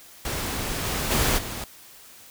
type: noise with level steps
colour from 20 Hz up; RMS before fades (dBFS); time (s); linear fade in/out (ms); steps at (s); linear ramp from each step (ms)
pink; -29 / -27 / -22 / -33; 0.25-1.64; 2; 0.83 / 1.1 / 1.37; 20
effects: white hiss -48 dBFS RMS until 2.3 s